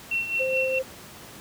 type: tone with tremolo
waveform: sine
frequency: 2714 Hz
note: E7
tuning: 50 cents sharp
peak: -22 dBFS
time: 0.11-0.79 s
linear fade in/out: 5 ms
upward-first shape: sine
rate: 4.7 Hz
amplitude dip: 65%
type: tone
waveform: sine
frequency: 523.3 Hz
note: C5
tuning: in tune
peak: -24 dBFS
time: 0.39-0.83 s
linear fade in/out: 20 ms
effects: pink hiss -44 dBFS RMS until 1.4 s + high-pass 80 Hz 12 dB/octave